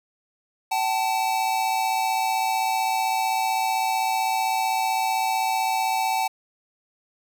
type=tone pair together; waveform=square; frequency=764.3 / 880 Hz; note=G5 / A5; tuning=-44 / 0 cents; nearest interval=major second; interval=244 cents; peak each=-25 dBFS; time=0.71-6.28 s; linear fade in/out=10 ms; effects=none